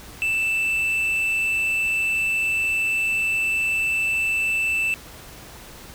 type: tone with amplitude modulation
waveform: triangle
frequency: 2652 Hz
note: E7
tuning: 10 cents sharp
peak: -17 dBFS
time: 0.22-4.94 s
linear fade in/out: 0 ms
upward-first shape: sine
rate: 216 Hz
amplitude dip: 25%
effects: added 60 Hz sine -49 dBFS peak until 5.94 s + pink hiss -42 dBFS RMS until 5.94 s